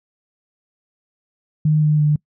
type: tone with pitch steps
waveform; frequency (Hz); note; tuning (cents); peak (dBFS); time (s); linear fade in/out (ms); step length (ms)
sine; 153.4 / 151.55 / 149.72; D#3 / D#3 / D3; -24 / -45 / +34; -12; 1.65-2.16; 5; 170
effects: noise-tail reverb RT60 0.1 s tail -25 dB re dry